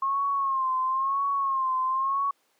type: tone with vibrato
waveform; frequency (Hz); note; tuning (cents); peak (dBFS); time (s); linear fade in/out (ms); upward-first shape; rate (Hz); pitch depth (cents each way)
sine; 1075; C6; +47; -23; 0.02-2.31; 5; sine; 0.99; 68
effects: pink hiss -68 dBFS RMS until 2.59 s + high-pass 400 Hz 12 dB/octave